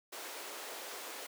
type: high-pass noise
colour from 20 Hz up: pink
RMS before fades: -45 dBFS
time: 0.12-1.27 s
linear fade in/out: 10 ms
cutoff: 370 Hz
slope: 24 dB/octave
effects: none